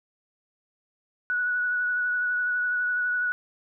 sine tone with vibrato, 1471 Hz, F#6, 11 cents flat, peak -23 dBFS, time 1.3-3.32 s, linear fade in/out 0 ms, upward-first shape triangle, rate 12 Hz, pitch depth 19 cents each way, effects none

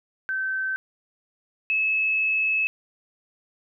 sine tone pair in turn, 1542 / 2593 Hz, G6 / E7, -29 / -29 cents, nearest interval major sixth, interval 900 cents, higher second, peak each -24 / -20 dBFS, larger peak second, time 0.29-0.76 / 1.7-2.67 s, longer second, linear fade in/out 0 ms, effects none

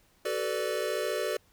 square chord, B minor seventh, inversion second, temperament equal with one note detuned, 378.9 / 440 / 493.9 / 587.3 Hz, F#4 / A4 / B4 / D5, +41 / 0 / 0 / 0 cents, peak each -36 / -35 / -36 / -34 dBFS, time 0.25-1.37 s, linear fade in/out 5 ms, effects pink hiss -65 dBFS RMS until 1.52 s

